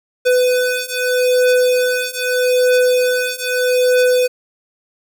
square beating tone pair, 500 / 500.8 Hz, B4 / B4, +21 / +24 cents, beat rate 0.8 Hz, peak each -17 / -16 dBFS, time 0.25-4.28 s, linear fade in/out 20 ms, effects 8-bit

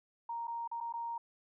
sine tone with dropouts, 932.3 Hz, A#5, in tune, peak -36 dBFS, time 0.29-1.18 s, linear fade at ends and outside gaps 5 ms, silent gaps 0.472-0.478 / 0.677-0.714 / 0.804-0.809 / 0.926-0.937 s, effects none

